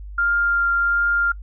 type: tone with vibrato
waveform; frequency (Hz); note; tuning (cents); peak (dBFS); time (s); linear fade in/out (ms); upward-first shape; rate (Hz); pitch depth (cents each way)
sine; 1396.9; F6; 0; -16; 0.18-1.32; 5; triangle; 1.4; 9
effects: noise-tail reverb RT60 0.1 s tail -25 dB re dry + added 50 Hz sine -32 dBFS peak until 1.42 s